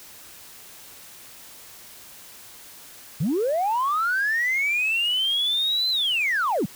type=linear two-way sweep; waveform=sine; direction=up then down; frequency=125.2 to 4100 to 125.2 Hz; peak=-19 dBFS; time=3.2-6.66 s; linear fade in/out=10 ms; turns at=5.9 s; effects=tanh soft clip ceiling -17 dBFS + white hiss -45 dBFS RMS until 6.75 s